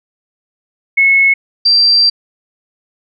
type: tone pair in turn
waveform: sine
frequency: 2189 / 4706 Hz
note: C#7 / D8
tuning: -22 / +3 cents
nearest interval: octave + minor second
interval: 1325 cents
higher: second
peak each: -6 dBFS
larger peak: neither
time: 0.97-1.34 / 1.65-2.1 s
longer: second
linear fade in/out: 10 ms
effects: none